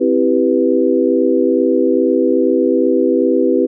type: chord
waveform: sine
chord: C major seventh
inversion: none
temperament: equal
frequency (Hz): 261.6 / 329.6 / 392 / 493.9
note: C4 / E4 / G4 / B4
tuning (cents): 0 / 0 / 0 / 0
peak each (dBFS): -16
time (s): 0-3.67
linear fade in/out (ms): 20
effects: none